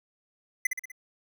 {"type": "tone with echo", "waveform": "square", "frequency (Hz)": 2024, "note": "B6", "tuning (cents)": 42, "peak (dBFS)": -22, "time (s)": [0.65, 0.67], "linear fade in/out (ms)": 5, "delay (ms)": 62, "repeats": 4, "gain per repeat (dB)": -5, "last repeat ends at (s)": 0.918, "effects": []}